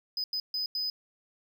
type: tone bursts at uneven times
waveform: triangle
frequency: 5010 Hz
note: D#8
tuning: 11 cents sharp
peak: -28 dBFS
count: 4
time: 0.17-0.24 / 0.33-0.4 / 0.54-0.66 / 0.75-0.9 s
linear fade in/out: 2 ms
effects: none